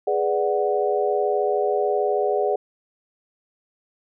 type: chord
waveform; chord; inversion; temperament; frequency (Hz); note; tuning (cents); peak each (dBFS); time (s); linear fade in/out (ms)
sine; G# half-diminished seventh; none; equal; 415.3 / 493.9 / 587.3 / 740; G#4 / B4 / D5 / F#5; 0 / 0 / 0 / 0; -22 / -27 / -25 / -25; 0.07-2.56; 5
effects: none